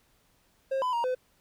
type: tone with pitch steps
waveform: triangle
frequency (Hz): 535 / 1005 / 940 / 508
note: C5 / B5 / A#5 / B4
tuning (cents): +38 / +30 / +14 / +49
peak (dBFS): -24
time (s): 0.71-1.15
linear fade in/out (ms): 10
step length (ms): 110
effects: pink hiss -67 dBFS RMS until 1.4 s